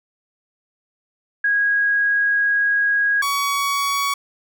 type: tone pair in turn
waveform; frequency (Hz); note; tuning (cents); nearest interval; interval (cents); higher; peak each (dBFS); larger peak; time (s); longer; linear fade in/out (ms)
sine / sawtooth; 1647 / 1125.2; G#6 / C#6; -15 / +26; perfect fifth; 659; first; -15; neither; 1.44-3.22 / 3.22-4.14; first; 5
effects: none